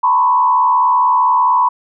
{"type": "tone with frequency modulation", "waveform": "sine", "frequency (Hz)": 994, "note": "B5", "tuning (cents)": 11, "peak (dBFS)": -9, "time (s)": [0.03, 1.69], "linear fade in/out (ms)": 10, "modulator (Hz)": 75.5, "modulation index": 0.93, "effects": []}